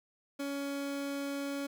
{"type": "tone", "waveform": "30% pulse", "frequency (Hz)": 280.3, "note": "C#4", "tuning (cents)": 19, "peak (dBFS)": -32, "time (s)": [0.39, 1.67], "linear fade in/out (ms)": 10, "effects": []}